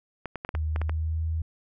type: clicks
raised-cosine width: 0.5 ms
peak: -18 dBFS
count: 8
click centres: 0.257 / 0.357 / 0.449 / 0.491 / 0.551 / 0.761 / 0.816 / 0.895 s
type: tone with pitch glide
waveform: sine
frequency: 77.78 to 80.48 Hz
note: D#2 to E2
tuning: 0 to -41 cents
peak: -25 dBFS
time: 0.54-1.42 s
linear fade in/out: 5 ms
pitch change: +59 cents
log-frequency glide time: 0.74-1.24 s
effects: none